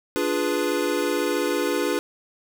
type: chord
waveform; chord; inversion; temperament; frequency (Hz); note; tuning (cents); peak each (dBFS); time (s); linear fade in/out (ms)
square; D diminished seventh; none; equal; 293.7 / 349.2 / 415.3 / 493.9; D4 / F4 / Ab4 / Cb5; 0 / 0 / 0 / 0; -28; 0.16-1.99; 0
effects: none